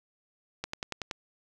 click train, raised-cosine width 0.2 ms, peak -16 dBFS, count 6, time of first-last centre 0.64-1.112 s, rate 10.6 Hz, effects none

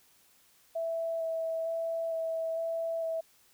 sine tone with vibrato, 656 Hz, E5, 9 cents flat, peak -30 dBFS, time 0.75-3.21 s, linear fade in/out 10 ms, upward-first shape square, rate 1.1 Hz, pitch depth 10 cents each way, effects white hiss -64 dBFS RMS until 3.53 s

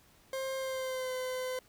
40% pulse tone with pitch glide, 530 to 511.1 Hz, C5 to C5, +22 to -41 cents, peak -33 dBFS, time 0.33-1.59 s, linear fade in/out 2 ms, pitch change -63 cents, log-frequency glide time 0.57-1.13 s, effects pink hiss -63 dBFS RMS until 1.68 s

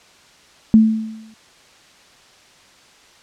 sine tone with exponential decay, 220 Hz, A3, in tune, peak -4 dBFS, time 0.74-1.34 s, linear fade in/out 0 ms, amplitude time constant 130 ms, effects white hiss -49 dBFS RMS until 3.22 s + low-pass 6000 Hz 12 dB/octave

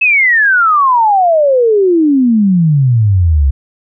sine exponential sweep, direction down, 2637 to 65.41 Hz, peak -6 dBFS, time 0.01-3.51 s, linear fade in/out 10 ms, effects none

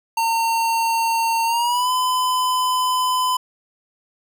square tone with pitch glide, 912 to 1011.9 Hz, A#5 to B5, -38 to +42 cents, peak -18 dBFS, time 0.17-3.37 s, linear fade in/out 5 ms, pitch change +180 cents, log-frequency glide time 1.45-1.91 s, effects none

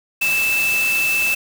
sine tone in noise, 2637 Hz, E7, in tune, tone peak -16 dBFS, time 0.21-1.35 s, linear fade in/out 10 ms, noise white, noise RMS -26 dBFS, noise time 0.21-1.35 s, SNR +7 dB, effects none

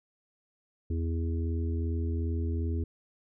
harmonic tone, 82.6 Hz, E2, 4 cents sharp, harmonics 1 / 3 / 4 / 5, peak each -28 / -38 / -40 / -42 dBFS, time 0.9-2.84 s, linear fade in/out 5 ms, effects none

